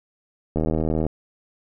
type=click train; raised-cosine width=2 ms; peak=-10 dBFS; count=41; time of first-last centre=0.56-1.066 s; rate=79.1 Hz; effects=none